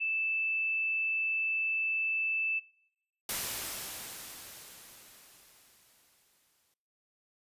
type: tone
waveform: sine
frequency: 2637 Hz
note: E7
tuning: in tune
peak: -29 dBFS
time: 0-2.6 s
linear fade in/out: 20 ms
type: noise with exponential decay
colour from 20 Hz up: white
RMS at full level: -33 dBFS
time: 3.29-6.74 s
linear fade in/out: 2 ms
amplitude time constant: 750 ms
effects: noise-tail reverb RT60 0.8 s tail -23 dB re dry + resampled to 32000 Hz